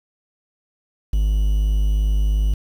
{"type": "tone with quantisation", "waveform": "triangle", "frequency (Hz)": 51.4, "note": "G#1", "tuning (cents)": -17, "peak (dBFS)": -13, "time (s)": [1.13, 2.54], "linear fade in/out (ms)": 5, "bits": 7, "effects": []}